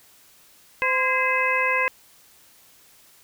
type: harmonic tone with a mistuned harmonic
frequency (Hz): 515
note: C5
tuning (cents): -28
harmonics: 1 / 2 / 3 / 4 / 5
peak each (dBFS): -28 / -25 / -27 / -24 / -25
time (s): 0.82-1.88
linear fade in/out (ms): 0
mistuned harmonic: 3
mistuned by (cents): +96
effects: white hiss -54 dBFS RMS until 3.23 s